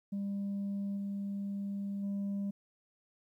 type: tone with level steps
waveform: sine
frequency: 199.5 Hz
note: G3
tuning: 31 cents sharp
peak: -31 / -33 / -30 dBFS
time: 0.12-2.51 s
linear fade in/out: 10 ms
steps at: 0.96 / 2.02 s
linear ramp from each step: 20 ms
effects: tanh soft clip ceiling -32 dBFS + 12-bit